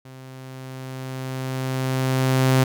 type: tone with level ramp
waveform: sawtooth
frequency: 130.81 Hz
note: C3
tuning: in tune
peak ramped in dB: -36 to -10 dBFS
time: 0.05-2.64 s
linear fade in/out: 5 ms
effects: none